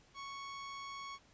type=tone; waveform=sawtooth; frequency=1108.7 Hz; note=C#6; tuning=in tune; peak=-40 dBFS; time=0.14-1.19 s; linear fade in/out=50 ms; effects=pink hiss -66 dBFS RMS until 1.33 s + resampled to 16000 Hz

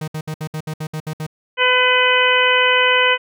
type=tone bursts; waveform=45% pulse; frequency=155.56 Hz; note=D#3; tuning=in tune; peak=-23 dBFS; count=10; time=0.01-1.266 s; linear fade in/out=5 ms; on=68 ms; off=64 ms
type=harmonic tone; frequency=503 Hz; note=B4; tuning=32 cents sharp; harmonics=1 / 2 / 3 / 4 / 5 / 6; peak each=-19 / -19 / -19 / -19 / -19 / -19 dBFS; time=1.57-3.18 s; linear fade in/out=50 ms
effects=none

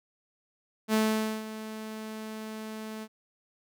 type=tone with ADSR envelope; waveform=sawtooth; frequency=218 Hz; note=A3; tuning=16 cents flat; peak=-18 dBFS; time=0.88-3.08 s; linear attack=58 ms; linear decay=490 ms; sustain=-15 dB; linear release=54 ms; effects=none

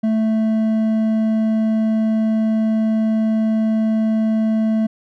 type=tone with hard clipping; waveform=triangle; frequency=220 Hz; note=A3; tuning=in tune; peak=-16 dBFS; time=0.03-4.87 s; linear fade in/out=10 ms; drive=9 dB; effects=none

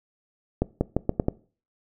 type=accelerating click train; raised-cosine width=2 ms; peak=-8 dBFS; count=6; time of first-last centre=0.62-1.284 s; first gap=190 ms; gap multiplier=0.82; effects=noise-tail reverb RT60 0.4 s tail -21 dB re dry

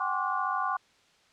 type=tone cluster; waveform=sine; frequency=756 / 809 / 1060 / 1156 / 1448 Hz; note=F#5 / G#5 / C6 / D6 / F#6; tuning=+37 / -46 / +22 / -28 / -38 cents; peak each=-34 / -36 / -32 / -31 / -36 dBFS; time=0-0.77 s; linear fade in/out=5 ms; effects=white hiss -63 dBFS RMS until 1.32 s + low-pass 5000 Hz 12 dB/octave

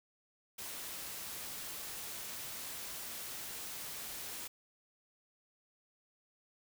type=noise; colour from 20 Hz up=white; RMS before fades=-44 dBFS; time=0.58-4.48 s; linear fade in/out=10 ms; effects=none

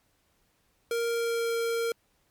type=tone with pitch glide; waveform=square; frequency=466.2 to 462.4 Hz; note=A#4 to A#4; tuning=0 to -14 cents; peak=-27 dBFS; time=0.91-1.92 s; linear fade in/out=2 ms; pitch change=-14 cents; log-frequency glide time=1.09-1.54 s; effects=pink hiss -70 dBFS RMS until 2.3 s + MP3 96 kbps

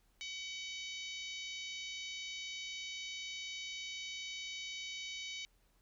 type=harmonic tone with a mistuned harmonic; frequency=756 Hz; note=F#5; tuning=37 cents sharp; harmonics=3 / 4 / 5 / 6 / 7 / 8 / 9; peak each=-46 / -47 / -48 / -53 / -57 / -52 / -58 dBFS; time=0.21-5.45 s; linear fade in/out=0 ms; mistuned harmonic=8; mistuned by=-21 cents; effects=added 41 Hz sine -70 dBFS peak until 5.81 s + pink hiss -75 dBFS RMS until 5.81 s

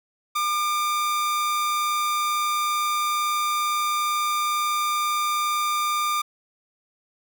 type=tone pair together; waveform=45% pulse; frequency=1204.6 / 2307 Hz; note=D6 / D7; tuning=+44 / -31 cents; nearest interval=major seventh; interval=1125 cents; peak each=-22 / -34 dBFS; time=0.35-6.22 s; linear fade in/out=10 ms; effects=none

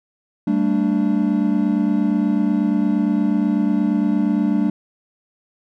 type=chord; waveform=triangle; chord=G suspended second; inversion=none; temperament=equal with one note detuned; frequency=196 / 224.4 / 293.7 Hz; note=G3 / A3 / D4; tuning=0 / +34 / 0 cents; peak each=-18 dBFS; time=0.47-4.7 s; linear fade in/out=5 ms; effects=none

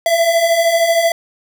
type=beating tone pair; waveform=square; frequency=659.3 / 672.3 Hz; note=E5 / E5; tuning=0 / +34 cents; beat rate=13 Hz; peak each=-19 / -13 dBFS; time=0.06-1.12 s; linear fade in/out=2 ms; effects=none

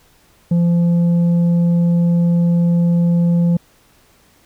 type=tone with tanh clipping; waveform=triangle; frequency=171.7 Hz; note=F3; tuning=29 cents flat; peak=-12 dBFS; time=0.51-3.57 s; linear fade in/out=5 ms; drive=9 dB; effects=pink hiss -53 dBFS RMS until 4.45 s

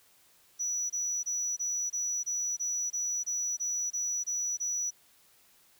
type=tone bursts; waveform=sine; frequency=5890 Hz; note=F#8; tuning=9 cents flat; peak=-28 dBFS; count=13; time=0.59-4.908 s; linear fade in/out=20 ms; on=310 ms; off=24 ms; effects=tanh soft clip ceiling -26 dBFS + white hiss -63 dBFS RMS until 5.79 s

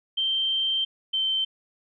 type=tone pair in turn; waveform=sine; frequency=3136 / 3105 Hz; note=G7 / G7; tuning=0 / -17 cents; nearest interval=unison; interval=17 cents; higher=first; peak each=-22 / -22 dBFS; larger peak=neither; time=0.17-0.85 / 1.13-1.45 s; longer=first; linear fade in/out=10 ms; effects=none

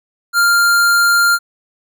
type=tone; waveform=square; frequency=1396.9 Hz; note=F6; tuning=in tune; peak=-10 dBFS; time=0.33-1.39 s; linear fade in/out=50 ms; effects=none

